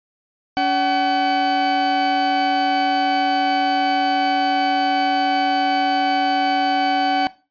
40% pulse tone pair together, 283.5 / 756.9 Hz, C#4 / F#5, +39 / +39 cents, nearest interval octave + perfect fourth, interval 1700 cents, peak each -22 / -17 dBFS, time 0.57-7.27 s, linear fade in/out 0 ms, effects noise-tail reverb RT60 0.3 s tail -18 dB re dry + resampled to 11025 Hz

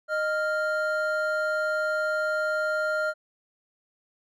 triangle tone pair together, 618 / 1396.9 Hz, D#5 / F6, -12 / 0 cents, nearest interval octave + major second, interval 1412 cents, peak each -25 dBFS, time 0.08-3.14 s, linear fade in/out 50 ms, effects none

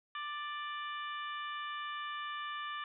harmonic tone with a mistuned harmonic, 591 Hz, D5, 11 cents sharp, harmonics 2 / 3 / 4 / 5 / 6, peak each -40 / -44 / -50 / -48 / -51 dBFS, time 0.15-2.84 s, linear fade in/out 2 ms, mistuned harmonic 3, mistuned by -15 cents, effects none

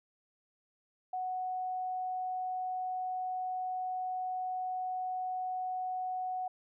sine tone, 740 Hz, F#5, in tune, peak -33 dBFS, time 1.13-6.48 s, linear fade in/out 5 ms, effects none

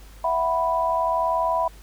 sine chord, E suspended second, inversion none, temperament equal, 659.3 / 740 / 987.8 Hz, E5 / F#5 / B5, 0 / 0 / 0 cents, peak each -24 / -28 / -22 dBFS, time 0.24-1.68 s, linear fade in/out 5 ms, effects added 50 Hz sine -43 dBFS peak until 1.82 s + pink hiss -51 dBFS RMS until 1.82 s

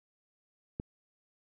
click, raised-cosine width 3 ms, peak -22 dBFS, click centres 0.799 s, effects none

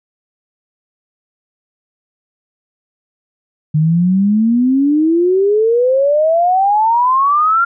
sine exponential sweep, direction up, 150 to 1400 Hz, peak -9 dBFS, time 3.74-7.65 s, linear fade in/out 10 ms, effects none

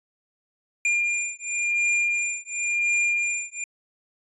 square beating tone pair, 2404 / 2404.94 Hz, D7 / D7, +40 / +41 cents, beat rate 0.94 Hz, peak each -26 dBFS, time 0.85-3.64 s, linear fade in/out 2 ms, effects resampled to 24000 Hz

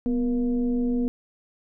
sine tone with frequency modulation, 246.9 Hz, B3, in tune, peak -21 dBFS, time 0.06-1.08 s, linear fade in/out 0 ms, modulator 224 Hz, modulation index 0.61, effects none

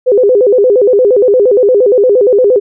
sine tone with vibrato, 452.7 Hz, A4, 49 cents sharp, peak -4 dBFS, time 0.06-2.6 s, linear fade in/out 20 ms, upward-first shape square, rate 8.6 Hz, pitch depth 190 cents each way, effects none

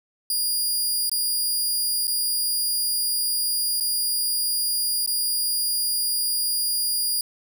15% pulse tone with dropouts, 4843 Hz, D#8, 48 cents flat, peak -15 dBFS, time 0.3-7.21 s, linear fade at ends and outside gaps 2 ms, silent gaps 1.096-1.115 / 2.071-2.078 / 3.801-3.807 / 5.062-5.075 s, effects none

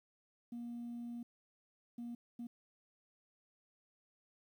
sine tone bursts at uneven times, 237.5 Hz, A#3, 33 cents sharp, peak -40 dBFS, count 3, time 0.52-1.23 / 1.98-2.15 / 2.39-2.47 s, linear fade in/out 5 ms, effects tanh soft clip ceiling -40 dBFS + 12-bit

